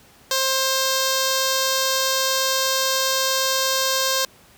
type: tone with notch filter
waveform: 5% pulse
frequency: 529 Hz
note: C5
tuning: 19 cents sharp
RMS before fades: -21 dBFS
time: 0.31-4.25 s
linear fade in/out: 2 ms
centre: 2300 Hz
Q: 1.5
effects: pink hiss -51 dBFS RMS until 4.57 s + high-pass 60 Hz 12 dB/octave